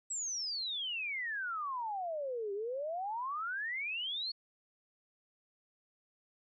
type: exponential two-way sweep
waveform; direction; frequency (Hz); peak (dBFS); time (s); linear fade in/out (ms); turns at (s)
sine; down then up; 7902 to 390 to 4436; -35; 0.1-4.32; 10; 2.53
effects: none